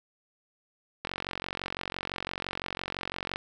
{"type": "click train", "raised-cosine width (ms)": 0.3, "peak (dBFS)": -16, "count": 107, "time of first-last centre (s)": [1.05, 3.359], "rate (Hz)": 45.9, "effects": []}